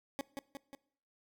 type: tone with echo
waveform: 20% pulse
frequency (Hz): 277.2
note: C#4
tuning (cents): 0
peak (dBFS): -30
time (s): 0.19-0.21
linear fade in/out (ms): 0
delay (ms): 180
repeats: 3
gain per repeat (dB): -4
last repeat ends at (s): 0.75
effects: noise-tail reverb RT60 0.6 s tail -22 dB re dry